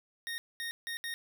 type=tone bursts at uneven times; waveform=25% pulse; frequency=1855 Hz; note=A#6; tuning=9 cents flat; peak=-32 dBFS; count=4; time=0.27-0.38 / 0.6-0.71 / 0.87-0.97 / 1.04-1.14 s; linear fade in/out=0 ms; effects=none